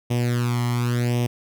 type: tone with flanger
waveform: sawtooth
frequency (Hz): 121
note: B2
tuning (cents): -35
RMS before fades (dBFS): -22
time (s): 0.1-1.27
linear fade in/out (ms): 10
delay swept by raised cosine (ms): 0.34 to 0.97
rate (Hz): 0.91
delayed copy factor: +0.8
effects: none